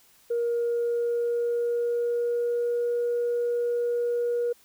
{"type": "tone with pitch glide", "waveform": "sine", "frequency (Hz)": [471.9, 478.2], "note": ["A#4", "A#4"], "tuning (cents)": [21, 44], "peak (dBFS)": -22, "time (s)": [0.3, 4.53], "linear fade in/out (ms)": 10, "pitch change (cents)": 23, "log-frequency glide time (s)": [0.47, 2.97], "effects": ["tanh soft clip ceiling -20 dBFS", "white hiss -59 dBFS RMS until 4.64 s"]}